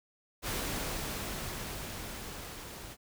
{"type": "noise with level ramp", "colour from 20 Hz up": "pink", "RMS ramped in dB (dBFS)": [-34, -46], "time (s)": [0.42, 2.97], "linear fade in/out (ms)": 50, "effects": []}